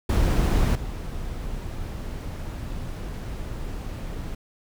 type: noise with level steps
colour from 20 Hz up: brown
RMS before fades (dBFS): -20 / -32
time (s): 0.09-4.35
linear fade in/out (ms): 5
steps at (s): 0.75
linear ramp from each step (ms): 5
effects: none